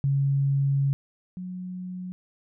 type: tone pair in turn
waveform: sine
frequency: 138.59 / 182.53 Hz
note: C#3 / F#3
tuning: 0 / -23 cents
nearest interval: perfect fourth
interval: 477 cents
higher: second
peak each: -20 / -32 dBFS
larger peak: first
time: 0.04-0.93 / 1.37-2.12 s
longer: first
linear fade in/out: 0 ms
effects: none